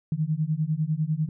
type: beating tone pair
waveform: sine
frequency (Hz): 150.8 / 160.8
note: D3 / E3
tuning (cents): +46 / -43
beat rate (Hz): 10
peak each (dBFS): -26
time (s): 0.12-1.29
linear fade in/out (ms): 2
effects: none